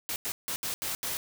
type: noise bursts at uneven times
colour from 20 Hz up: white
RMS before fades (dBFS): -33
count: 6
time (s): 0.09-0.16 / 0.25-0.32 / 0.48-0.56 / 0.63-0.74 / 0.82-0.95 / 1.03-1.17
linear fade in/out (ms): 0
effects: none